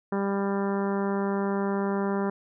harmonic tone, 198.1 Hz, G3, 18 cents sharp, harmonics 1 / 2 / 3 / 4 / 5 / 6 / 7 / 8 / 9, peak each -27 / -29 / -36 / -37 / -36 / -41 / -41 / -45 / -46 dBFS, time 0.12-2.3 s, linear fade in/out 5 ms, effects none

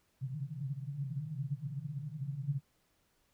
white band-pass noise, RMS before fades -39 dBFS, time 0.21-2.61 s, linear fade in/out 20 ms, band 130 to 150 Hz, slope 96 dB/octave, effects pink hiss -74 dBFS RMS until 3.33 s

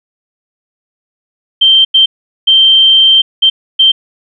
sine tone bursts at uneven times, 3136 Hz, G7, in tune, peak -3 dBFS, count 5, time 1.61-1.85 / 1.94-2.06 / 2.47-3.22 / 3.42-3.5 / 3.79-3.92 s, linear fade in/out 10 ms, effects none

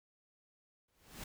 pink noise with exponential growth, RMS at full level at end -43 dBFS, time 0.88-1.24 s, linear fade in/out 5 ms, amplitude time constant 78 ms, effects none

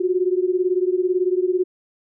sine beating tone pair, 359.3 / 377.3 Hz, F4 / F#4, +49 / +34 cents, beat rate 18 Hz, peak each -19 / -21 dBFS, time 0-1.64 s, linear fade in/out 10 ms, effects none

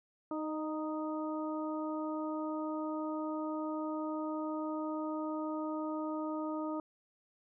harmonic tone with a mistuned harmonic, 310.6 Hz, D#4, 3 cents flat, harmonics 1 / 2 / 3 / 4, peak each -36 / -41 / -44 / -44 dBFS, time 0.31-6.8 s, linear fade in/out 2 ms, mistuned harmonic 2, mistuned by -16 cents, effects none

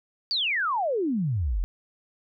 sine exponential sweep, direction down, 4749 to 38.89 Hz, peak -23 dBFS, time 0.31-1.64 s, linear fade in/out 0 ms, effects none

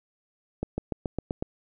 accelerating click train, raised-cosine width 2 ms, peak -15 dBFS, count 7, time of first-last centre 0.63-1.425 s, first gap 150 ms, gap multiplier 0.95, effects none

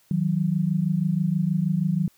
sine tone pair together, 158.72 / 185 Hz, D#3 / F#3, +35 / 0 cents, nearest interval minor third, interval 265 cents, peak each -23 dBFS, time 0.11-2.08 s, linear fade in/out 2 ms, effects white hiss -61 dBFS RMS until 2.17 s

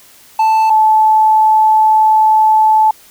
triangle / sine tone pair in turn, 880 / 869.4 Hz, A5 / A5, 0 / -21 cents, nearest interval unison, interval 21 cents, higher first, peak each -6 dBFS, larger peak neither, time 0.39-0.7 / 0.7-2.91 s, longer second, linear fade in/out 5 ms, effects white hiss -43 dBFS RMS until 3.1 s

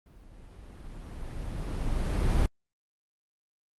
brown noise with level ramp, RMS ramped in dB -53 to -23 dBFS, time 0.06-2.46 s, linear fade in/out 2 ms, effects Opus 32 kbps

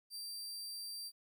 sawtooth tone, 4699 Hz, D8, in tune, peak -40 dBFS, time 0.1-1.12 s, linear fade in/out 50 ms, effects 13-bit

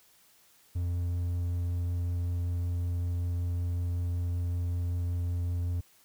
triangle tone with vibrato, 87.31 Hz, F2, in tune, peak -26 dBFS, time 0.75-5.81 s, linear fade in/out 10 ms, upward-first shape triangle, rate 5.3 Hz, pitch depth 9 cents each way, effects white hiss -62 dBFS RMS until 6.04 s

